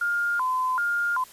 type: tone with vibrato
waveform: sine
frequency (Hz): 1200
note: D6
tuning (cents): +37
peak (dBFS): -22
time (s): 0.01-1.24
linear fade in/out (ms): 5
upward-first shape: square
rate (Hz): 1.3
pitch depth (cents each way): 280
effects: white hiss -49 dBFS RMS until 1.32 s + resampled to 32000 Hz